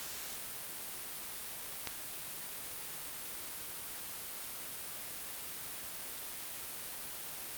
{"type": "click", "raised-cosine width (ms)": 0.2, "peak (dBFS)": -18, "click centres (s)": 1.873, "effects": ["white hiss -43 dBFS RMS until 7.57 s", "Opus 48 kbps"]}